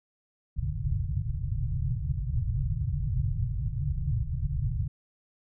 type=low-pass noise; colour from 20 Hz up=white; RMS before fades=-29 dBFS; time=0.56-4.88 s; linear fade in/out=10 ms; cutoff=150 Hz; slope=96 dB/octave; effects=none